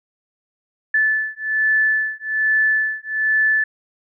sine beating tone pair, 1743 / 1744.2 Hz, A6 / A6, -17 / -16 cents, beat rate 1.2 Hz, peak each -19 dBFS, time 0.94-3.64 s, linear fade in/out 5 ms, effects none

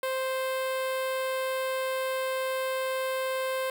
sawtooth tone with notch filter, 523.3 Hz, C5, in tune, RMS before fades -30 dBFS, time 0.03-3.7 s, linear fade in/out 2 ms, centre 6100 Hz, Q 1.3, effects none

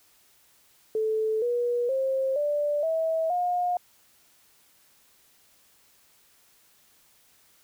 sine tone with pitch steps, 437.2 / 482.3 / 532.1 / 587 / 647.5 / 714.3 Hz, A4 / B4 / C5 / D5 / E5 / F5, -11 / -41 / +29 / -1 / -31 / +39 cents, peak -23 dBFS, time 0.95-3.77 s, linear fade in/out 2 ms, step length 470 ms, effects white hiss -61 dBFS RMS until 7.63 s

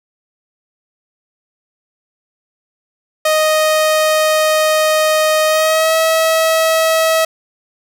sawtooth tone with pitch glide, 622.3 to 644.6 Hz, D#5 to E5, 0 to -39 cents, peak -7 dBFS, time 3.25-7.25 s, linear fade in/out 5 ms, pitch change +61 cents, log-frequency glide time 5.47-5.95 s, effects none

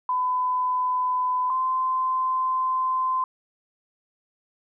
sine tone pair in turn, 1006 / 1033.1 Hz, B5 / C6, +32 / -22 cents, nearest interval unison, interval 46 cents, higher second, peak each -21 dBFS, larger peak neither, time 0.09-1.5 / 1.5-3.24 s, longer second, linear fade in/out 2 ms, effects none

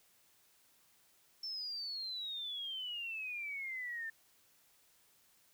sine exponential sweep, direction down, 5380 to 1779 Hz, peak -39 dBFS, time 1.43-4.1 s, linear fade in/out 5 ms, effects white hiss -69 dBFS RMS until 5.53 s

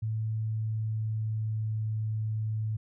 sine tone with pitch glide, 110 to 108.99 Hz, A2 to A2, 0 to -16 cents, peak -28 dBFS, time 0.02-2.77 s, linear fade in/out 10 ms, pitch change -16 cents, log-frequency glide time 0.32-1.83 s, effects none

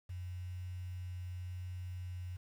sine tone with quantisation, 90.1 Hz, F#2, 45 cents flat, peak -40 dBFS, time 0.09-2.37 s, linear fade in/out 10 ms, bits 10, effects none

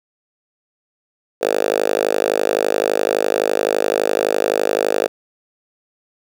5% pulse tone with high-pass filter, 51.8 Hz, G#1, 4 cents flat, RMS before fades -18 dBFS, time 1.41-5.08 s, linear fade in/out 20 ms, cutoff 480 Hz, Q 3.2, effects none

